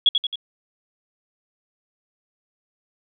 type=tone with echo; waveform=sine; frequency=3347 Hz; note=G#7; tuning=13 cents sharp; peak=-11 dBFS; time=0.06-0.09 s; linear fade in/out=2 ms; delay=89 ms; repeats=3; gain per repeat=-5 dB; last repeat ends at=0.357 s; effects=none